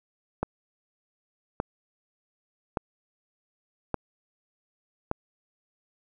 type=click train; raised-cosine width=1 ms; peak=-12 dBFS; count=5; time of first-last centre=0.43-5.114 s; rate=0.854 Hz; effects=none